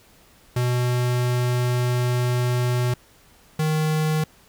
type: tone pair in turn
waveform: square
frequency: 123.47 / 155.56 Hz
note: B2 / D#3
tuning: 0 / 0 cents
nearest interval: major third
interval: 400 cents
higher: second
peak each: -20 dBFS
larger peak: neither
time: 0.56-2.94 / 3.59-4.24 s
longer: first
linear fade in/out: 5 ms
effects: pink hiss -54 dBFS RMS until 4.48 s